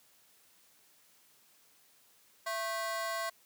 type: ring-modulated tone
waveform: 30% pulse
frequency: 880 Hz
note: A5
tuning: in tune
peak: -28 dBFS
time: 2.46-3.3 s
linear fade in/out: 10 ms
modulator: 211 Hz
effects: white hiss -65 dBFS RMS until 3.45 s + high-pass 100 Hz 12 dB/octave